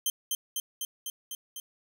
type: tone with echo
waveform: 10% pulse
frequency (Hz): 3136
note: G7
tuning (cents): 0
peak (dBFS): -17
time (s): 0.06-0.1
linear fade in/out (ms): 2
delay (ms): 250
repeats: 6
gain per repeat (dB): -2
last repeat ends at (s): 1.6
effects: 9-bit